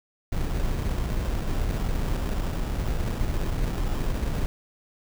brown noise with sample-and-hold, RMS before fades -26 dBFS, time 0.32-4.46 s, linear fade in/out 2 ms, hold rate 2100 Hz, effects none

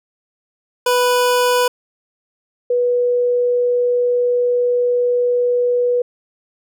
25% pulse / sine tone pair in turn, 493.9 / 488.8 Hz, B4 / B4, 0 / -18 cents, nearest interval unison, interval 18 cents, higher first, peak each -9 / -13 dBFS, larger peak first, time 0.86-1.68 / 2.7-6.02 s, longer second, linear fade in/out 5 ms, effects none

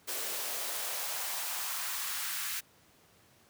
white noise with high-pass filter sweep, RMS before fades -36 dBFS, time 0.07-2.61 s, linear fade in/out 20 ms, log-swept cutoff 380 to 1600 Hz, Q 1.6, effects pink hiss -63 dBFS RMS until 3.49 s + high-pass 80 Hz 12 dB/octave

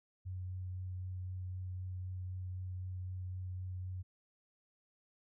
sine tone with vibrato, 92 Hz, F#2, 9 cents flat, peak -39 dBFS, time 0.25-4.03 s, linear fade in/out 20 ms, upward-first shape triangle, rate 3.9 Hz, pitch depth 12 cents each way, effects none

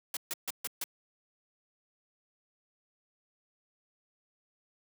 white noise bursts, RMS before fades -35 dBFS, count 5, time 0.14-0.84 s, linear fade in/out 2 ms, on 28 ms, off 140 ms, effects high-pass 200 Hz 12 dB/octave

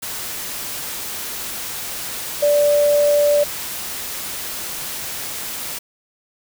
sine tone in noise, 584 Hz, D5, 10 cents flat, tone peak -12 dBFS, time 2.42-3.44 s, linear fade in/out 10 ms, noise white, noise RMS -28 dBFS, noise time 0.02-5.79 s, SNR +13 dB, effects none

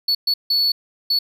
triangle tone bursts at uneven times, 4428 Hz, C#8, 3 cents flat, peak -14 dBFS, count 4, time 0.08-0.15 / 0.27-0.34 / 0.5-0.72 / 1.1-1.19 s, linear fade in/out 5 ms, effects none

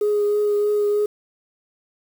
sine tone with vibrato, 415.3 Hz, G#4, in tune, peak -15 dBFS, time 0.01-1.06 s, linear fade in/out 5 ms, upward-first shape triangle, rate 3.2 Hz, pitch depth 15 cents each way, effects tanh soft clip ceiling -14 dBFS + 7-bit

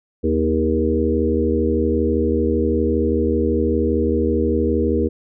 harmonic tone with a mistuned harmonic, 78.9 Hz, D#2, 25 cents sharp, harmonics 1 / 3 / 4 / 5 / 6, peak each -22 / -22 / -22 / -22 / -22 dBFS, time 0.23-5.09 s, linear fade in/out 20 ms, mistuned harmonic 5, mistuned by +27 cents, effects none

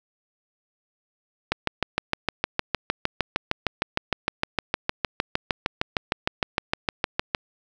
click train, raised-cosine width 0.3 ms, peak -5 dBFS, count 39, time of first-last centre 1.52-7.348 s, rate 6.52 Hz, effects none

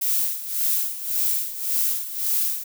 violet noise with tremolo, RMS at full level -21 dBFS, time 0.01-2.64 s, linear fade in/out 10 ms, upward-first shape sine, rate 1.8 Hz, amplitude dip 75%, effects none

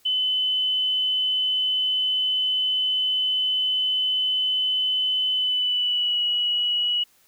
sine tone with pitch glide, 3025 to 2924 Hz, F#7 to F#7, +38 to -21 cents, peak -20 dBFS, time 0.05-7.04 s, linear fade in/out 10 ms, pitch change -59 cents, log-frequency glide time 5.34-6.2 s, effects white hiss -60 dBFS RMS until 7.27 s

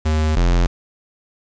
square tone pair in turn, 77.78 / 43.45 Hz, D#2 / F1, 0 / -8 cents, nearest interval minor seventh, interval 1008 cents, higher first, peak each -16 / -13 dBFS, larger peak second, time 0.05-0.36 / 0.36-0.67 s, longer neither, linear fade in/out 10 ms, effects resampled to 16000 Hz + 7-bit

